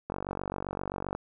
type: click train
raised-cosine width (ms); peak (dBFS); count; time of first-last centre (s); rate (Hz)
1; -19; 51; 0.1-1.15; 47.6
effects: none